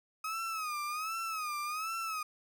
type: tone with vibrato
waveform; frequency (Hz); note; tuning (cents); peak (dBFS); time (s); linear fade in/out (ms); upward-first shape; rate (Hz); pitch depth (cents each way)
35% pulse; 1262; D#6; +24; -33; 0.24-2.23; 5; sine; 1.3; 110
effects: none